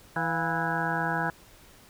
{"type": "harmonic tone with a mistuned harmonic", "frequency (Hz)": 164.2, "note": "E3", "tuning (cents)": -6, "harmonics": [1, 2, 3, 4, 5, 6, 8, 9, 10], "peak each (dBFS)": [-33, -37, -39, -35, -33, -34, -38, -33, -33], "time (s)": [0.16, 1.3], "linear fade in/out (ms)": 2, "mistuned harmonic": 4, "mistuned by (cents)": 86, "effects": ["pink hiss -54 dBFS RMS until 1.89 s"]}